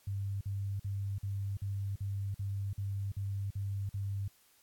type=tone bursts; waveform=sine; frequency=99.1 Hz; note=G2; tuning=19 cents sharp; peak=-33 dBFS; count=11; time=0.07-4.28 s; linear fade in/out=5 ms; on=340 ms; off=47 ms; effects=white hiss -66 dBFS RMS until 4.62 s + AAC 64 kbps